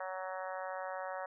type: harmonic tone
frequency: 186.8 Hz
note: F#3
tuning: 17 cents sharp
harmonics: 3 / 4 / 5 / 6 / 7 / 8 / 9 / 10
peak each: -42 / -44 / -46 / -48 / -49 / -50 / -51 / -52 dBFS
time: 0-1.26 s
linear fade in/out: 5 ms
effects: none